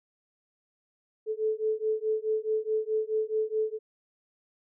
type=beating tone pair; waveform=sine; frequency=432.9 / 437.6 Hz; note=A4 / A4; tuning=-28 / -9 cents; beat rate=4.7 Hz; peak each=-29 dBFS; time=1.26-3.79 s; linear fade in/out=50 ms; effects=none